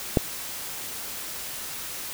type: click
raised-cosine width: 2 ms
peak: -4 dBFS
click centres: 0.172 s
effects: white hiss -35 dBFS RMS until 2.13 s